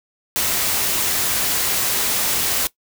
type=noise; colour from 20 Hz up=white; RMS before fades=-20 dBFS; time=0.36-2.67 s; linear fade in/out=0 ms; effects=noise-tail reverb RT60 0.1 s tail -19 dB re dry